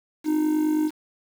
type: tone with amplitude modulation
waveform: triangle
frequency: 307.6 Hz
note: D#4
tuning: 20 cents flat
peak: -15 dBFS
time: 0.24-0.91 s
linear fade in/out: 50 ms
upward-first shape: sine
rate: 49.5 Hz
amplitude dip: 55%
effects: 7-bit